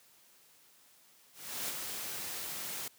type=noise with ADSR envelope; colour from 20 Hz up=white; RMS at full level=-36 dBFS; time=1.33-2.88 s; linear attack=350 ms; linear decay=33 ms; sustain=-4 dB; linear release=3 ms; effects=white hiss -63 dBFS RMS until 2.98 s + high-pass 100 Hz 12 dB/octave